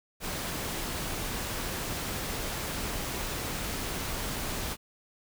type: noise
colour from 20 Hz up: pink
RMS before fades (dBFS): -34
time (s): 0.2-4.77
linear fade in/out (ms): 50
effects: none